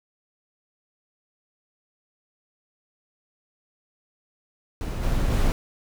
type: noise with level steps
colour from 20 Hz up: brown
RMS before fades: -28 / -23 / -20 dBFS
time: 4.81-5.52 s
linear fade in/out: 0 ms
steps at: 5.02 / 5.3 s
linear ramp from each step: 20 ms
effects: none